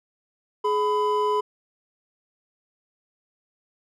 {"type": "tone pair together", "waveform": "triangle", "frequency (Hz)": [420.4, 1000], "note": ["G#4", "B5"], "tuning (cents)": [21, 21], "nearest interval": "octave + minor third", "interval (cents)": 1500, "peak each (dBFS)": -21, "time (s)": [0.64, 1.41], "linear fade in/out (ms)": 10, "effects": []}